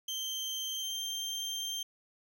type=tone with pitch glide; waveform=30% pulse; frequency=3136 to 3161 Hz; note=G7 to G7; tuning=0 to +14 cents; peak=-32 dBFS; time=0.08-1.83 s; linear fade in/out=5 ms; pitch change=+14 cents; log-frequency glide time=0.65-1.02 s; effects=none